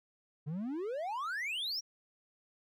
triangle exponential sweep, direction up, 139.6 to 5790 Hz, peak -33 dBFS, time 0.46-1.81 s, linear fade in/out 20 ms, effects none

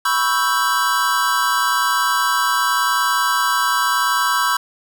square chord, C# half-diminished seventh, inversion third, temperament equal, 987.8 / 1108.7 / 1318.5 / 1568 Hz, B5 / C#6 / E6 / G6, 0 / 0 / 0 / 0 cents, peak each -22 dBFS, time 0.05-4.57 s, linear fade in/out 5 ms, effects none

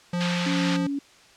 square tone with tremolo, 175.6 Hz, F3, 10 cents sharp, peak -24 dBFS, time 0.13-0.87 s, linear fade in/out 5 ms, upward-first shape triangle, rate 2.3 Hz, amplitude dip 25%
white band-pass noise, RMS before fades -31 dBFS, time 0.2-0.77 s, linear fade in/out 10 ms, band 1200 to 3600 Hz, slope 12 dB/octave
sine tone, 281.1 Hz, C#4, 24 cents sharp, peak -25 dBFS, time 0.46-0.99 s, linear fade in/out 5 ms
effects white hiss -53 dBFS RMS until 1.36 s + low-pass 6000 Hz 12 dB/octave

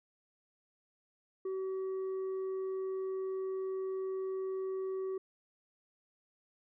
triangle tone with tanh clipping, 380.2 Hz, F#4, 47 cents sharp, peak -35 dBFS, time 1.45-5.18 s, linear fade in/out 5 ms, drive 8 dB, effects none

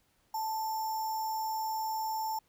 sine tone with sample-and-hold, 880 Hz, A5, in tune, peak -31 dBFS, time 0.34-2.39 s, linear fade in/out 5 ms, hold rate 6300 Hz, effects pink hiss -71 dBFS RMS until 2.48 s

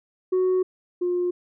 sine tone pair in turn, 370 / 355.7 Hz, F#4 / F4, 0 / +32 cents, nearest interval minor second, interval 68 cents, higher first, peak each -16 / -20 dBFS, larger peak first, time 0.32-0.63 / 1.01-1.31 s, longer first, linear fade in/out 10 ms, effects tanh soft clip ceiling -17 dBFS

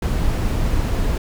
brown noise, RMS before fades -19 dBFS, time 0.02-1.18 s, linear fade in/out 5 ms, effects none

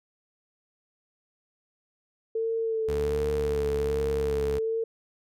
sine tone with vibrato, 446.5 Hz, A4, 25 cents sharp, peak -25 dBFS, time 2.35-4.84 s, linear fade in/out 5 ms, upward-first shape sine, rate 1.3 Hz, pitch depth 27 cents each way
sawtooth tone with pitch glide, 72.7 to 70.35 Hz, D2 to C#2, -17 to +26 cents, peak -27 dBFS, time 2.88-4.59 s, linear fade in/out 10 ms, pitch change -57 cents, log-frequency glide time 3.29-3.92 s
effects none

